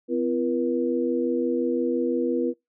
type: tone cluster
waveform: sine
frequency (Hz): 254.4 / 340.2 / 479.6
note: C4 / F4 / A#4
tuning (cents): -48 / -45 / +49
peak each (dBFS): -26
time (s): 0.08-2.54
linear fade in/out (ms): 50
effects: noise-tail reverb RT60 0.2 s tail -26 dB re dry